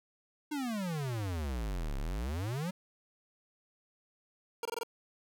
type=exponential two-way sweep; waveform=square; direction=down then up; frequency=310 to 32.7 to 192.5 Hz; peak=-34 dBFS; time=0.51-2.71 s; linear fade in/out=10 ms; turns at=1.97 s
type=tone bursts; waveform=25% pulse; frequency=466.2 Hz; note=A#4; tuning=in tune; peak=-30 dBFS; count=5; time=4.63-4.833 s; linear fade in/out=2 ms; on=23 ms; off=22 ms
effects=none